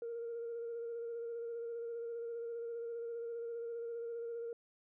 sine tone with vibrato, 466.2 Hz, A#4, in tune, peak -38 dBFS, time 0.02-4.53 s, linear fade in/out 2 ms, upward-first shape square, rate 15 Hz, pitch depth 17 cents each way, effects tanh soft clip ceiling -36 dBFS

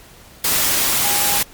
sine tone in noise, 814 Hz, G#5, 35 cents flat, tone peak -25 dBFS, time 1.04-1.39 s, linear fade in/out 5 ms, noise white, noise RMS -17 dBFS, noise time 0.44-1.43 s, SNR -11 dB, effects pink hiss -44 dBFS RMS until 1.53 s + MP3 96 kbps

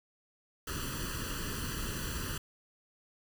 pink noise with comb filter, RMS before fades -37 dBFS, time 0.67-2.38 s, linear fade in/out 5 ms, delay 0.67 ms, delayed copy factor +0.9, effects none

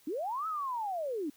sine linear two-way sweep, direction up then down, 269.4 to 1318.5 to 269.4 Hz, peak -32 dBFS, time 0.07-1.3 s, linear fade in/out 5 ms, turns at 0.47 s, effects white hiss -63 dBFS RMS until 1.36 s

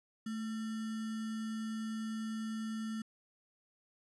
sine tone with sample-and-hold, 220 Hz, A3, in tune, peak -36 dBFS, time 0.26-3.02 s, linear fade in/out 5 ms, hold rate 1575 Hz, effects resampled to 24000 Hz

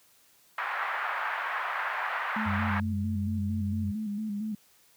white band-pass noise, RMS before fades -32 dBFS, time 0.58-2.8 s, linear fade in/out 2 ms, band 780 to 1800 Hz, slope 24 dB/octave
sine tone with vibrato, 210.3 Hz, G#3, 22 cents sharp, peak -30 dBFS, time 2.36-4.55 s, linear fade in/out 5 ms, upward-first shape square, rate 4.4 Hz, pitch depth 54 cents each way
sine tone, 92.5 Hz, F#2, in tune, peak -29 dBFS, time 2.45-3.92 s, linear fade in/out 20 ms
effects white hiss -62 dBFS RMS until 4.96 s + high-pass 60 Hz 12 dB/octave

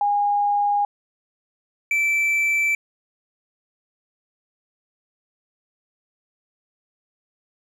sine / triangle tone pair in turn, 818 / 2327 Hz, G#5 / D7, -26 / -17 cents, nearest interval octave + tritone, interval 1809 cents, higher second, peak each -17 / -16 dBFS, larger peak second, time 0.01-0.85 / 1.91-2.75 s, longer neither, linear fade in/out 2 ms, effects none

